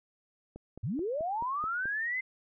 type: click train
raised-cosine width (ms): 2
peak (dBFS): -31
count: 7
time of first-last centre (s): 0.56-1.856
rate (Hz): 4.63
type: linear sweep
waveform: sine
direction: up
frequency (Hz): 85.7 to 2086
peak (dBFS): -30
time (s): 0.83-2.21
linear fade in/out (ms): 10
effects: none